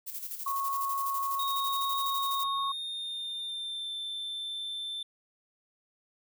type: noise with tremolo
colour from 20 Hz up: violet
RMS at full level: -37 dBFS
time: 0.06-2.45 s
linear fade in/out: 20 ms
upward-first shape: square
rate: 12 Hz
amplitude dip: 55%
type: tone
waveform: sine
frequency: 1100 Hz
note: C#6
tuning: 14 cents flat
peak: -29 dBFS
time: 0.46-2.72 s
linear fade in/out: 5 ms
type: tone with pitch glide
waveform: triangle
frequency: 3745 to 3549 Hz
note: A#7 to A7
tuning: +7 to +14 cents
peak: -33 dBFS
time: 1.39-5.03 s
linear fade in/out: 5 ms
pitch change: -93 cents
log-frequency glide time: 2.11-3.93 s
effects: none